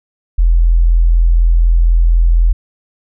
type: tone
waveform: sine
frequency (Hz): 42.05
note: E1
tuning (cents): +35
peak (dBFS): -6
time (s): 0.38-2.53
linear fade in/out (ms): 10
effects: none